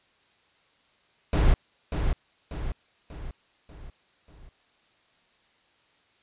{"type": "noise with echo", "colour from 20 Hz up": "brown", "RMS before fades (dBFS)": -19, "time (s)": [1.33, 1.54], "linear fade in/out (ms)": 2, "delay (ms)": 590, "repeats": 5, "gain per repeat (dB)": -6, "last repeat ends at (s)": 4.49, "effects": ["white hiss -64 dBFS RMS until 6.22 s", "resampled to 8000 Hz"]}